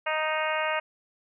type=harmonic tone; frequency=311.1 Hz; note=D#4; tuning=in tune; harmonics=2 / 3 / 4 / 5 / 6 / 7 / 8 / 9; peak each=-30 / -32 / -33 / -34 / -35 / -35 / -36 / -37 dBFS; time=0.06-0.8 s; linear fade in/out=10 ms; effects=none